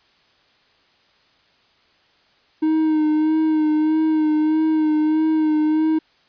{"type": "tone with vibrato", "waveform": "triangle", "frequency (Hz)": 310.9, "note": "D#4", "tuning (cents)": -1, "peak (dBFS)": -13, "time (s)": [2.62, 5.99], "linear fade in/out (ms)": 10, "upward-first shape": "sine", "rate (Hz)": 1.6, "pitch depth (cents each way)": 28, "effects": ["white hiss -58 dBFS RMS until 6.28 s", "resampled to 11025 Hz"]}